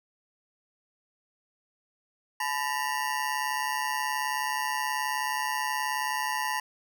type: ring-modulated tone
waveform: 25% pulse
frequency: 932.3 Hz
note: A#5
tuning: in tune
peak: -21 dBFS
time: 2.4-6.6 s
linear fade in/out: 5 ms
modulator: 69.4 Hz
effects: none